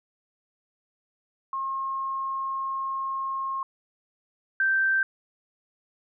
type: tone pair in turn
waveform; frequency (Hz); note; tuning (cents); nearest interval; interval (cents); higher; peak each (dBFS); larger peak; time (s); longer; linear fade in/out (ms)
sine; 1075 / 1562.5; C6 / G6; +47 / -6; tritone; 647; second; -27 / -20; second; 1.53-3.63 / 4.6-5.03; first; 2
effects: none